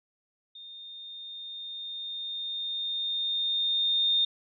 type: tone with level ramp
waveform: sine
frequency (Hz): 3648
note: A#7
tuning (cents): -38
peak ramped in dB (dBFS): -43 to -21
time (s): 0.55-4.25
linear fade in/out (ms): 5
effects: none